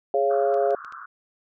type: chord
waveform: sine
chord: Db major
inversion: second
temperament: equal with one note detuned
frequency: 415.3 / 554.4 / 689.6 Hz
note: Ab4 / Db5 / F5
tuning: 0 / 0 / -22 cents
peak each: -23 dBFS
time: 0.14-0.75 s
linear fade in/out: 2 ms
type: band-pass noise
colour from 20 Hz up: pink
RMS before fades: -40 dBFS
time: 0.3-1.06 s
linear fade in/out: 10 ms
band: 1100 to 1500 Hz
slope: 96 dB/octave
type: clicks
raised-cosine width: 0.2 ms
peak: -30 dBFS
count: 4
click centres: 0.542 / 0.707 / 0.848 / 0.924 s
effects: none